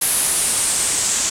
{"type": "noise with low-pass filter sweep", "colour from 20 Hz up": "white", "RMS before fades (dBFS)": -19, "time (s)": [0.01, 1.3], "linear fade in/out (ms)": 10, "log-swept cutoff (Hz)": [11000, 7300], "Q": 3.9, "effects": []}